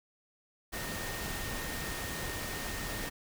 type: tone in noise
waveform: sine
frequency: 1841 Hz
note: A#6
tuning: 22 cents flat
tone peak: -44 dBFS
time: 0.72-3.1 s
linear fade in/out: 20 ms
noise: pink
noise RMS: -38 dBFS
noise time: 0.72-3.1 s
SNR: -9 dB
effects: none